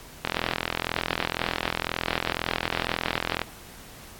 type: click train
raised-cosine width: 0.3 ms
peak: -8 dBFS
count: 134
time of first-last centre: 0.25-3.417 s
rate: 42 Hz
effects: pink hiss -46 dBFS RMS until 4.19 s + AAC 64 kbps